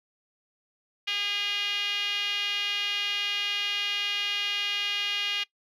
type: tone with band-pass filter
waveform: 5% pulse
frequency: 407.4 Hz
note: G#4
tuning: 33 cents flat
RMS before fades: -29 dBFS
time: 1.07-5.44 s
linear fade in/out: 10 ms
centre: 2800 Hz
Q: 3.2
effects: noise-tail reverb RT60 0.1 s tail -20 dB re dry